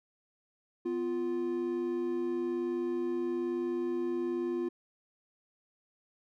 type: tone pair together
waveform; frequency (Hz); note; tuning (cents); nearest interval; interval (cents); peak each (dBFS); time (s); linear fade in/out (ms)
triangle; 249.8 / 348.7; B3 / F4; +20 / -3; tritone; 577; -35 / -29; 0.85-4.69; 10
effects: none